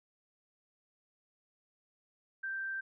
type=tone; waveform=sine; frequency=1568 Hz; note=G6; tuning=in tune; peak=-35 dBFS; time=2.43-2.81 s; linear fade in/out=10 ms; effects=none